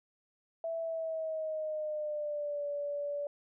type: tone with pitch glide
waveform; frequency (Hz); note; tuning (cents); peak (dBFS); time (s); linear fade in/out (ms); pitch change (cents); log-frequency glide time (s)
sine; 659.3 to 577.3; E5 to D5; 0 to -30; -33; 0.64-3.27; 2; -230; 0.8-2.66
effects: none